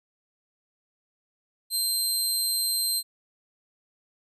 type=tone; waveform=20% pulse; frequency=4140 Hz; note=C8; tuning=19 cents flat; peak=-18 dBFS; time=1.7-3.03 s; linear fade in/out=50 ms; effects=resampled to 32000 Hz

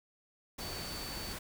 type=tone in noise; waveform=sine; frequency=4526 Hz; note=C#8; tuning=35 cents sharp; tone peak=-44 dBFS; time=0.6-1.34 s; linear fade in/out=10 ms; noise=pink; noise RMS=-42 dBFS; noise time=0.58-1.39 s; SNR=-5 dB; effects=none

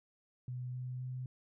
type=tone with pitch steps; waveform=sine; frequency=125.2 / 126.36 / 127.54 Hz; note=B2 / B2 / C3; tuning=+24 / +40 / -44 cents; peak=-38 dBFS; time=0.48-1.26 s; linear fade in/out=2 ms; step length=260 ms; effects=none

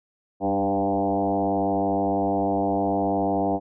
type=tone with frequency modulation; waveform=sine; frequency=493.9 Hz; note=B4; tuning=in tune; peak=-20 dBFS; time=0.4-3.6 s; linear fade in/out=50 ms; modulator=99.4 Hz; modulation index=3.2; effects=none

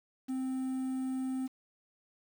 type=tone with quantisation; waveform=triangle; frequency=261 Hz; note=C4; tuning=4 cents flat; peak=-30 dBFS; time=0.28-1.48 s; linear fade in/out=20 ms; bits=9; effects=none

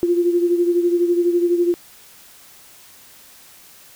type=beating tone pair; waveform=sine; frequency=346.7 / 358.7 Hz; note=F4 / F4; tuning=-13 / +46 cents; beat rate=12 Hz; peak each=-15 / -22 dBFS; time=0.03-1.74 s; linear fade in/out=0 ms; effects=white hiss -46 dBFS RMS until 3.95 s

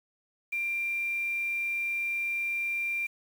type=tone with quantisation; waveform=sine; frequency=2376 Hz; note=D7; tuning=20 cents sharp; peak=-28 dBFS; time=0.52-3.07 s; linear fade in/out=10 ms; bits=8; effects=none

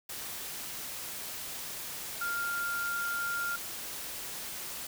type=tone in noise; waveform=sine; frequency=1396.9 Hz; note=F6; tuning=in tune; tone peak=-31 dBFS; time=2.21-3.56 s; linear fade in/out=5 ms; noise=white; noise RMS=-40 dBFS; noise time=0.09-4.87 s; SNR=+6 dB; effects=none

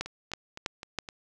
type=two click trains; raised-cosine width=0.2 ms; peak=-23 / -13 dBFS; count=5 / 4; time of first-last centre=0.06-1.088 / 0.01-0.987 s; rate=3.89 / 3.07 Hz; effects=none

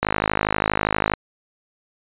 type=click train; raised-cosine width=0.5 ms; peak=-3 dBFS; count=59; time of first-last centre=0.03-1.137 s; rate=52.4 Hz; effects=resampled to 8000 Hz

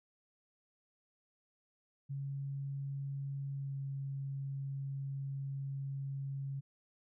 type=tone with pitch glide; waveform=sine; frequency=138.59 to 137.39 Hz; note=C#3 to C#3; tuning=0 to -15 cents; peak=-37 dBFS; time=2.09-6.61 s; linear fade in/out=20 ms; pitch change=-15 cents; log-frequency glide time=3.54-3.76 s; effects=none

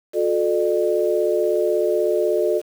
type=tone cluster; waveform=sine; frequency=360.2 / 436.5 / 602 Hz; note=F#4 / A4 / D5; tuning=-46 / -14 / +43 cents; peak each=-21 dBFS; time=0.13-2.62 s; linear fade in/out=50 ms; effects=7-bit

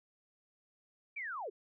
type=linear sweep; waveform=sine; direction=down; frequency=2398 to 348.7 Hz; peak=-38 dBFS; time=1.16-1.5 s; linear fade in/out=10 ms; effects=none

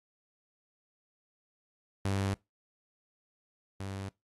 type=tone pair in turn; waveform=sawtooth; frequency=98 / 97.38 Hz; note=G2 / G2; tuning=0 / -11 cents; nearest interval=unison; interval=11 cents; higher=first; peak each=-25 / -33 dBFS; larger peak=first; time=2.05-2.34 / 3.8-4.09 s; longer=neither; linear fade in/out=0 ms; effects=noise-tail reverb RT60 0.2 s tail -24 dB re dry + AAC 32 kbps

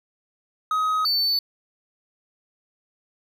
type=tone pair in turn; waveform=triangle; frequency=1263 / 4501 Hz; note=D#6 / C#8; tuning=+26 / +26 cents; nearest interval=octave + minor seventh; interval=2200 cents; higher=second; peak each=-18 dBFS; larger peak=neither; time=0.71-1.05 / 1.05-1.39 s; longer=neither; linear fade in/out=2 ms; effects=none

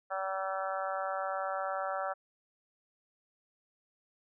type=harmonic tone; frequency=191.5 Hz; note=G3; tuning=40 cents flat; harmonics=3 / 4 / 5 / 6 / 7 / 8 / 9; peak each=-37 / -37 / -45 / -43 / -38 / -46 / -48 dBFS; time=0.1-2.14 s; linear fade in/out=20 ms; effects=none

